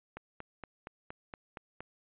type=click train; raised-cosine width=0.5 ms; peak=-27 dBFS; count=8; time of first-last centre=0.17-1.806 s; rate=4.28 Hz; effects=resampled to 8000 Hz